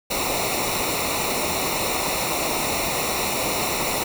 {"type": "noise with comb filter", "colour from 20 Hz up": "pink", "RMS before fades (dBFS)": -24, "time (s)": [0.1, 4.04], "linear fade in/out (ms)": 10, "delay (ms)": 0.62, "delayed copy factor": -0.8, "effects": []}